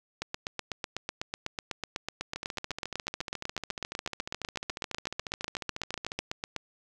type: two click trains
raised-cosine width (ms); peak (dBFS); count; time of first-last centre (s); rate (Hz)
0.2; -18 / -15; 55 / 52; 2.36-6.19 / 0.22-6.563; 14.1 / 8.04
effects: none